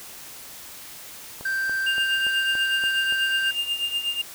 click train, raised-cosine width 1 ms, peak -25 dBFS, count 7, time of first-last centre 1.41-3.124 s, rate 3.5 Hz
triangle tone, 1568 Hz, G6, in tune, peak -21 dBFS, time 1.45-3.51 s, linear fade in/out 5 ms
triangle tone with tremolo, 2808 Hz, F7, 9 cents sharp, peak -19 dBFS, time 1.86-4.22 s, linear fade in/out 10 ms, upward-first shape triangle, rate 8.2 Hz, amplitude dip 80%
effects white hiss -41 dBFS RMS until 4.34 s

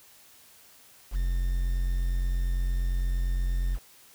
triangle tone with quantisation, 44.34 Hz, F1, 27 cents sharp, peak -22 dBFS, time 1.11-3.79 s, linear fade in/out 50 ms, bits 8, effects white hiss -55 dBFS RMS until 4.14 s

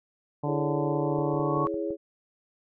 harmonic tone, 146.5 Hz, D3, 4 cents flat, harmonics 1 / 2 / 3 / 4 / 5 / 6 / 7, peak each -30 / -33 / -36 / -35 / -38 / -36 / -40 dBFS, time 0.43-1.66 s, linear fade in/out 10 ms
sine chord, C# minor, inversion first, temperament equal, 329.6 / 415.3 / 554.4 Hz, E4 / G#4 / C#5, 0 / 0 / 0 cents, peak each -31 / -32 / -34 dBFS, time 0.45-1.97 s, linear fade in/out 50 ms
sine tone with exponential growth, 1108.7 Hz, C#6, in tune, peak -25 dBFS, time 0.75-1.67 s, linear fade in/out 0 ms, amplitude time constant 200 ms
clicks, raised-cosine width 2 ms, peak -29 dBFS, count 7, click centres 1.188 / 1.341 / 1.398 / 1.573 / 1.669 / 1.742 / 1.906 s
effects none

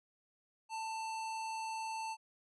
square tone, 889 Hz, A5, 18 cents sharp, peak -39 dBFS, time 0.69-2.17 s, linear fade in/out 50 ms, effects resampled to 24000 Hz

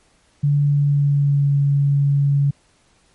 sine tone with pitch glide, 144.2 to 141.31 Hz, D3 to C#3, -31 to +34 cents, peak -13 dBFS, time 0.43-2.51 s, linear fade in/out 10 ms, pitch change -35 cents, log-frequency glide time 0.63-1.54 s, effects pink hiss -58 dBFS RMS until 3.14 s + MP3 48 kbps

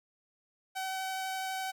sawtooth tone with vibrato, 760 Hz, F#5, 46 cents sharp, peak -30 dBFS, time 0.75-1.72 s, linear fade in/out 20 ms, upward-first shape triangle, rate 12 Hz, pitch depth 9 cents each way, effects none

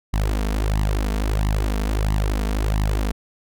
sawtooth tone with flanger, 51.91 Hz, G#1, in tune, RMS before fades -21 dBFS, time 0.13-3.12 s, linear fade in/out 10 ms, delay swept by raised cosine 0.99 to 4.49 ms, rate 1.5 Hz, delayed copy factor +0.9, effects none

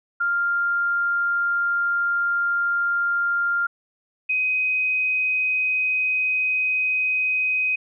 sine tone pair in turn, 1396.9 / 2514 Hz, F6 / D#7, 0 / +17 cents, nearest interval minor seventh, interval 1017 cents, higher second, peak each -19 dBFS, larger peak neither, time 0.2-3.67 / 4.29-7.76 s, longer neither, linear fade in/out 10 ms, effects none

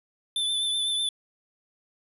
square tone with vibrato, 3520 Hz, A7, in tune, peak -25 dBFS, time 0.36-1.09 s, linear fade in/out 2 ms, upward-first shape triangle, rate 8 Hz, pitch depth 31 cents each way, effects resampled to 32000 Hz

